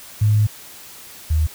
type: tone pair in turn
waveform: sine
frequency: 106.1 / 77.98 Hz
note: G#2 / D#2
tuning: +38 / +4 cents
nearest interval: perfect fourth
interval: 534 cents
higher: first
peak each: -12 / -14 dBFS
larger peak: first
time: 0.21-0.47 / 1.3-1.47 s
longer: first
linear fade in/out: 10 ms
effects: white hiss -40 dBFS RMS until 1.54 s